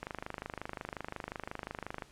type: click train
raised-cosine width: 0.5 ms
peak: -23 dBFS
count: 52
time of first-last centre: 0.03-2.022 s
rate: 25.6 Hz
effects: pink hiss -60 dBFS RMS until 2.11 s + low-pass 9000 Hz 12 dB/octave